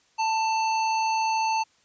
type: tone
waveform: square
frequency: 887 Hz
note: A5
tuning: 14 cents sharp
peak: -23 dBFS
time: 0.18-1.64 s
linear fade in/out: 20 ms
effects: white hiss -63 dBFS RMS until 1.84 s + resampled to 16000 Hz